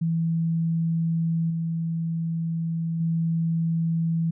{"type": "tone with level steps", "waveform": "sine", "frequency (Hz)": 164.81, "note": "E3", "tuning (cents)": 0, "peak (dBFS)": [-21, -24, -21], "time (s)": [0.01, 4.31], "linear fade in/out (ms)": 10, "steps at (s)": [1.5, 3], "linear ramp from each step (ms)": 5, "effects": []}